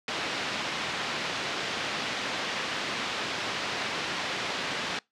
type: band-pass noise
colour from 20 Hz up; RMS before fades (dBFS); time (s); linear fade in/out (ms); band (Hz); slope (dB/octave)
white; -32; 0.08-4.99; 2; 140 to 3600; 12
effects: noise-tail reverb RT60 0.2 s tail -25 dB re dry + low-pass 6000 Hz 12 dB/octave